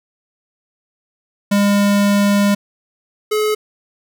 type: tone pair in turn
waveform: square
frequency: 202.5 / 426.7 Hz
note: G#3 / G#4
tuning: -43 / +47 cents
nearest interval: octave + minor second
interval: 1290 cents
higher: second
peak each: -12 / -15 dBFS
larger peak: first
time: 1.51-2.55 / 3.31-3.55 s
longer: first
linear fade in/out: 10 ms
effects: none